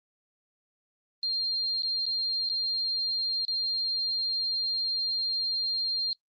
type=tone with dropouts; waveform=sine; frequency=4197 Hz; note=C8; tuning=5 cents sharp; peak=-26 dBFS; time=1.23-6.13 s; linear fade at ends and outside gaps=1 ms; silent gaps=1.822-1.832 / 2.055-2.064 / 2.49-2.498 / 3.451-3.481 s; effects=noise-tail reverb RT60 0.1 s tail -22 dB re dry + Opus 32 kbps